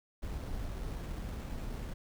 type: noise with sample-and-hold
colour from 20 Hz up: brown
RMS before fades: -39 dBFS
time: 0.22-1.94 s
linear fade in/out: 10 ms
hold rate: 4900 Hz
effects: none